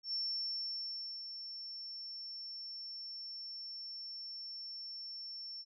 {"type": "tone with ADSR envelope", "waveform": "sine", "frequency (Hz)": 5420, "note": "E8", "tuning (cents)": 47, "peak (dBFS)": -34, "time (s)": [0.03, 5.65], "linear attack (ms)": 100, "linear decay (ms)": 1100, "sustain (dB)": -9, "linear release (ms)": 46, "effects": []}